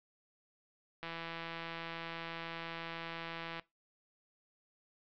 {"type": "click train", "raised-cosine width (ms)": 0.3, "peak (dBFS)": -26, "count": 427, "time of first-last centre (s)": [1.03, 3.596], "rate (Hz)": 166, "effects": ["noise-tail reverb RT60 0.2 s tail -20 dB re dry", "low-pass 4000 Hz 12 dB/octave"]}